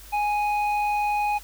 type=tone with low-pass filter; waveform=square; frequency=831 Hz; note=G#5; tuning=1 cent sharp; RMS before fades=-24 dBFS; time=0.12-1.39 s; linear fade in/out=20 ms; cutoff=1900 Hz; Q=4.1; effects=added 50 Hz sine -45 dBFS peak until 1.43 s + white hiss -47 dBFS RMS until 1.43 s